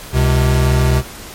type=tone pair together; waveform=square; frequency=68.3 / 128.38 Hz; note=C#2 / C3; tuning=-25 / -32 cents; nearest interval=major seventh; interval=1093 cents; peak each=-14 dBFS; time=0.12-1.03 s; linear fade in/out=50 ms; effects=pink hiss -33 dBFS RMS until 1.34 s + MP3 64 kbps